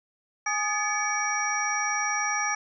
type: tone cluster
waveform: sine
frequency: 830 / 1237 / 1716 / 2265 / 5710 Hz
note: G#5 / D#6 / A6 / C#7 / F8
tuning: -1 / -10 / -44 / +37 / +37 cents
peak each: -31 dBFS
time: 0.46-2.55 s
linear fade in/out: 5 ms
effects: none